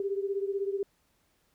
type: beating tone pair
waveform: sine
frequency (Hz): 392 / 408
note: G4 / G#4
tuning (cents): 0 / -31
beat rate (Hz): 16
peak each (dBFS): -30 / -34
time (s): 0-0.83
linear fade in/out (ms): 2
effects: pink hiss -71 dBFS RMS until 1.54 s